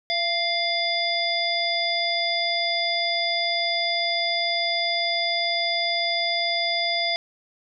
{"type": "harmonic tone with a mistuned harmonic", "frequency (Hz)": 698.5, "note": "F5", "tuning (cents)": 0, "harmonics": [1, 3, 5, 7], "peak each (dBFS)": [-27, -27, -27, -27], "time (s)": [0.1, 7.16], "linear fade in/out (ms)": 0, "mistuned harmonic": 1, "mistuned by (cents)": -39, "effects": []}